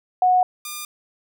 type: tone pair in turn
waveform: sine / 5% pulse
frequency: 733 / 1204.8 Hz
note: F#5 / D6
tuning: -16 / +44 cents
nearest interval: major sixth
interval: 860 cents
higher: second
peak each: -13 / -18 dBFS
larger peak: first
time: 0.22-0.43 / 0.65-0.85 s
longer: first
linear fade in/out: 2 ms
effects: none